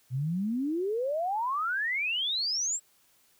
sine exponential sweep, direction up, 121.1 to 7830 Hz, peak -27 dBFS, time 0.1-2.8 s, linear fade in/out 50 ms, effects white hiss -65 dBFS RMS until 3.39 s

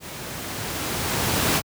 pink noise with level ramp, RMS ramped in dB -36 to -19 dBFS, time 0-1.62 s, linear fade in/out 50 ms, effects high-pass 80 Hz 12 dB/octave

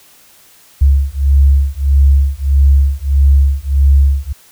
sine beating tone pair, 68.5 / 70.1 Hz, C#2 / C#2, -20 / +20 cents, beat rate 1.6 Hz, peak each -10 dBFS, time 0.81-4.33 s, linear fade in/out 10 ms, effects white hiss -45 dBFS RMS until 4.51 s

